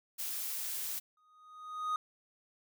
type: noise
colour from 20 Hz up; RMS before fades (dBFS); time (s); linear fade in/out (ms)
blue; -38; 0.18-1; 20
type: tone with exponential growth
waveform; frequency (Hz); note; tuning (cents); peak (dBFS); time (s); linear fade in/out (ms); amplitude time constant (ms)
triangle; 1244.5; D#6; 0; -27; 1.17-1.96; 2; 170
effects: none